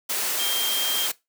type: tone in noise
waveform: sine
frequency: 3187 Hz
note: G7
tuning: 28 cents sharp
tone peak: -25 dBFS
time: 0.39-1.07 s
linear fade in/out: 10 ms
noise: white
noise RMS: -26 dBFS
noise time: 0.09-1.12 s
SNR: -2 dB
effects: noise-tail reverb RT60 0.2 s tail -20 dB re dry + high-pass 300 Hz 12 dB/octave